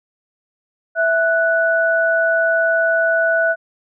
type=tone pair together; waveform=sine; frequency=658.9 / 1480 Hz; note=E5 / F#6; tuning=-1 / 0 cents; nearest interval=octave + major second; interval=1401 cents; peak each=-16 dBFS; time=0.95-3.56 s; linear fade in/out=50 ms; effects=none